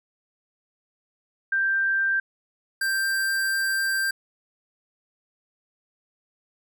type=tone pair in turn; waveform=sine / square; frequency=1576 / 1576 Hz; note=G6 / G6; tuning=+9 / +9 cents; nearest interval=unison; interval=0 cents; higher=neither; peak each=-20 / -23 dBFS; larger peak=first; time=1.52-2.2 / 2.81-4.11 s; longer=second; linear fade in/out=5 ms; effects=none